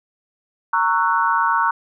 sine chord, F# dominant seventh, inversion first, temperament just, 925 / 1110 / 1332 / 1480 Hz, A#5 / C#6 / E6 / F#6, -14 / +2 / +18 / 0 cents, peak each -19 / -20 / -23 / -22 dBFS, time 0.73-1.71 s, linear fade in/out 5 ms, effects none

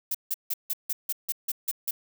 violet noise bursts, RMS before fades -28 dBFS, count 10, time 0.11-1.91 s, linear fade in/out 5 ms, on 36 ms, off 160 ms, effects none

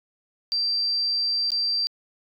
triangle tone with dropouts, 4699 Hz, D8, in tune, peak -18 dBFS, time 0.52-1.87 s, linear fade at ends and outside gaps 0 ms, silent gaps 1.504-1.519 s, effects tanh soft clip ceiling -20 dBFS

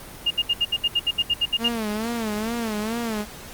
sine tone bursts, 2832 Hz, F7, 23 cents sharp, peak -17 dBFS, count 13, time 0.26-1.686 s, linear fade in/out 10 ms, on 46 ms, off 69 ms
sawtooth tone with vibrato, 222.4 Hz, A3, 19 cents sharp, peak -21 dBFS, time 1.58-3.26 s, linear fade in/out 50 ms, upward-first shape sine, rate 2.3 Hz, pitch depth 110 cents each way
effects pink hiss -40 dBFS RMS until 3.53 s + Opus 32 kbps

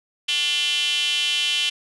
square tone with high-pass filter, 160 Hz, D#3, 49 cents sharp, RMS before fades -22 dBFS, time 0.28-1.7 s, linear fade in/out 10 ms, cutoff 3000 Hz, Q 6.9, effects resampled to 24000 Hz

